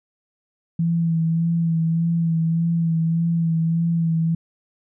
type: tone with vibrato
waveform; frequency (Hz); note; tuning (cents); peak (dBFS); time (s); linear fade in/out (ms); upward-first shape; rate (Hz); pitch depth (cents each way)
sine; 165.5; E3; +7; -17; 0.79-4.35; 5; sine; 1.7; 28
effects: none